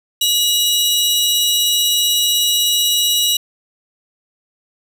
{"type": "tone pair together", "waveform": "sawtooth", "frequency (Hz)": [2905, 3868], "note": ["F#7", "B7"], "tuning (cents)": [-32, -37], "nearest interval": "perfect fourth", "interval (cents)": 495, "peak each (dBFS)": -13, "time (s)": [0.21, 3.37], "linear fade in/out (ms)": 5, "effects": []}